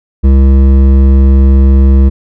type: tone with hard clipping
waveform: sine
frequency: 67.1 Hz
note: C2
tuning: 44 cents sharp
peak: -4 dBFS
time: 0.23-2.1 s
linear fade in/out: 20 ms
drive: 11 dB
effects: none